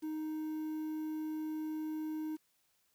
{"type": "tone with quantisation", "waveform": "triangle", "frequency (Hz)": 311.1, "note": "D#4", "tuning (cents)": 0, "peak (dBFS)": -34, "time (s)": [0.02, 2.37], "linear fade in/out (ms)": 20, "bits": 10, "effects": ["white hiss -75 dBFS RMS until 2.94 s"]}